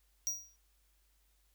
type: tone with exponential decay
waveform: square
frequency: 5750 Hz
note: F8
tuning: 50 cents sharp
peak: -30 dBFS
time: 0.27-0.56 s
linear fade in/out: 0 ms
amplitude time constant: 62 ms
effects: added 50 Hz sine -70 dBFS peak until 1.54 s + white hiss -75 dBFS RMS until 1.54 s